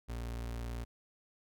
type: tone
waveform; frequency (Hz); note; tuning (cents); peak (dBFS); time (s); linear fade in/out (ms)
35% pulse; 58.5; A#1; +7; -36; 0.08-0.85; 20
effects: none